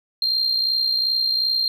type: tone with amplitude modulation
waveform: sine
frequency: 4186 Hz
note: C8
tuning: in tune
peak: -14 dBFS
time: 0.22-1.68 s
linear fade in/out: 2 ms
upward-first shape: sine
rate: 62.7 Hz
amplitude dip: 60%
effects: tanh soft clip ceiling -14 dBFS